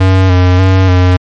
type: tone with vibrato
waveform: square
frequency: 92.5 Hz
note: F#2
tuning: in tune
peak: -5 dBFS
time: 0-1.17 s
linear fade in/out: 10 ms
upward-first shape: square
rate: 1.7 Hz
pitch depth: 32 cents each way
effects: low-pass 4000 Hz 12 dB/octave + MP3 48 kbps